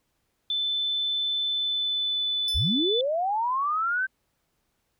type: tone with pitch glide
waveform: sine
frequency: 3520 to 3494 Hz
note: A7 to A7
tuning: 0 to -13 cents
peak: -24 dBFS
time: 0.5-3.01 s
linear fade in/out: 2 ms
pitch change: -13 cents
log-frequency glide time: 1.47-2.24 s
type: tone with exponential decay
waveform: sawtooth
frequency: 5280 Hz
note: E8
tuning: 2 cents sharp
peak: -29 dBFS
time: 2.48-2.8 s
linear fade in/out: 1 ms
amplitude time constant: 69 ms
type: linear sweep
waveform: sine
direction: up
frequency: 43 to 1568 Hz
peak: -23 dBFS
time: 2.54-4.07 s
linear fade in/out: 20 ms
effects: pink hiss -74 dBFS RMS until 4.99 s